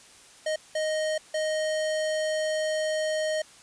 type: tone bursts at uneven times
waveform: square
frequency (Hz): 622.3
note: D#5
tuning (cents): 0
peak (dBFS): -26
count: 3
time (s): 0.46-0.56 / 0.75-1.18 / 1.34-3.42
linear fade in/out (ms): 5
effects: white hiss -52 dBFS RMS until 3.62 s + resampled to 22050 Hz